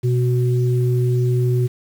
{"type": "tone pair together", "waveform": "sine", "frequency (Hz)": [123.9, 370], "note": ["B2", "F#4"], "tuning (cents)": [6, 0], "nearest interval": "octave + perfect fifth", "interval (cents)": 1894, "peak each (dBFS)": [-15, -23], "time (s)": [0.03, 1.68], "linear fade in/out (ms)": 20, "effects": ["7-bit"]}